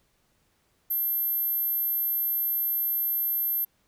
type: tone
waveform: sine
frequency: 12660 Hz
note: G9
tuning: 16 cents sharp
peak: -24 dBFS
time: 0.9-3.65 s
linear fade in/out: 10 ms
effects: pink hiss -69 dBFS RMS until 3.87 s